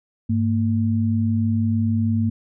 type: tone pair together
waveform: sine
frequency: 101.5 / 227.9 Hz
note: G#2 / A#3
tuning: -39 / -39 cents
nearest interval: octave + major second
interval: 1400 cents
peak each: -20 dBFS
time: 0.29-2.3 s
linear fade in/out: 10 ms
effects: none